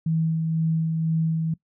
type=tone with tremolo; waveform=sine; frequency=161.5 Hz; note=E3; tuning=35 cents flat; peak=-19 dBFS; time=0.06-1.54 s; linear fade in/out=5 ms; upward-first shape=sine; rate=2 Hz; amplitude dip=30%; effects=noise-tail reverb RT60 0.1 s tail -21 dB re dry